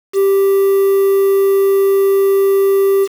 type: tone with quantisation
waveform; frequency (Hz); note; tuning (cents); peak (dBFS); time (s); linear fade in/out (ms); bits
triangle; 392; G4; 0; -7; 0.13-3.08; 50; 5
effects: none